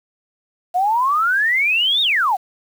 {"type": "exponential two-way sweep", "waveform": "sine", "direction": "up then down", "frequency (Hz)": [700, 3783, 700], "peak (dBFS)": -14, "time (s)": [0.74, 2.37], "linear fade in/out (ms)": 20, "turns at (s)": 2.02, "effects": ["7-bit"]}